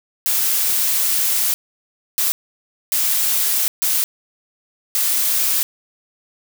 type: noise bursts at uneven times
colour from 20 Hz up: blue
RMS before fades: -18 dBFS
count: 5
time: 0.26-1.54 / 2.18-2.32 / 2.92-3.68 / 3.82-4.04 / 4.95-5.63 s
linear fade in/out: 0 ms
effects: none